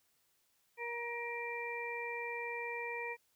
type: harmonic tone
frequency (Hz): 472.7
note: A#4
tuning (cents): +24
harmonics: 1 / 2 / 4 / 5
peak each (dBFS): -43 / -44 / -45 / -42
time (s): 0.77-3.17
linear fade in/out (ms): 50
effects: white hiss -75 dBFS RMS until 3.35 s